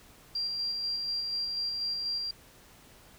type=tone with tremolo; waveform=sine; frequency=4749 Hz; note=D8; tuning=18 cents sharp; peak=-29 dBFS; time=0.35-2.31 s; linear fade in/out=5 ms; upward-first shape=square; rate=4.1 Hz; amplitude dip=25%; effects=pink hiss -56 dBFS RMS until 3.18 s